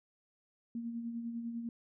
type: tone with tremolo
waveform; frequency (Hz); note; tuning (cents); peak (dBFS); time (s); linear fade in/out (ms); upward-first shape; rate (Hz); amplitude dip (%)
sine; 233.1; A#3; 0; -35; 0.75-1.69; 2; sine; 10; 45
effects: none